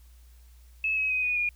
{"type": "tone with pitch steps", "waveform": "sine", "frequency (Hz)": [2596, 2554, 2513, 2473, 2433], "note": ["E7", "D#7", "D#7", "D#7", "D#7"], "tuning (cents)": [-27, 45, 17, -11, -39], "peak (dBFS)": -24, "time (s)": [0.84, 1.49], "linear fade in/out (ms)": 2, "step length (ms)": 130, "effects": ["added 60 Hz sine -50 dBFS peak until 1.55 s", "white hiss -64 dBFS RMS until 1.55 s"]}